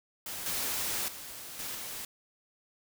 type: noise with level steps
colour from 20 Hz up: white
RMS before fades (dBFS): -39 / -33 / -44 / -38 / -40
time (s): 0.26-2.05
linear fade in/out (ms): 2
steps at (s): 0.46 / 1.08 / 1.59 / 1.75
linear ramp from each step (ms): 2
effects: none